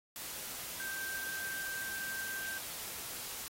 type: tone in noise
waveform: sine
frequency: 1568 Hz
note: G6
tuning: in tune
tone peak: -39 dBFS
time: 0.8-2.58 s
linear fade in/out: 0 ms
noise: white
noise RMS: -43 dBFS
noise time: 0.16-3.48 s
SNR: +1 dB
effects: AAC 48 kbps